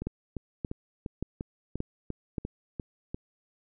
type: two click trains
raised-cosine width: 3 ms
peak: -21 / -18 dBFS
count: 10 / 5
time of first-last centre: 0.02-3.145 / 0.07-2.382 s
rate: 2.88 / 1.73 Hz
effects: none